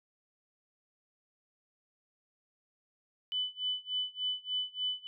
sine tone with tremolo, 3000 Hz, F#7, 23 cents sharp, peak -29 dBFS, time 3.32-5.07 s, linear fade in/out 0 ms, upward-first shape sine, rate 3.4 Hz, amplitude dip 95%, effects none

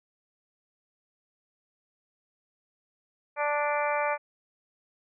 harmonic tone, 293.5 Hz, D4, 1 cent flat, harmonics 2 / 3 / 4 / 5 / 6 / 7 / 8, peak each -29 / -30 / -33 / -36 / -38 / -38 / -35 dBFS, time 3.36-4.18 s, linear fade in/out 50 ms, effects none

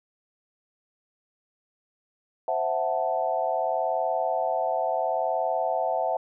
sine chord, F# half-diminished seventh, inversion second, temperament equal, 523.3 / 659.3 / 740 / 880 Hz, C5 / E5 / F#5 / A5, 0 / 0 / 0 / 0 cents, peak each -31 / -27 / -28 / -31 dBFS, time 2.48-6.17 s, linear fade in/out 2 ms, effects none

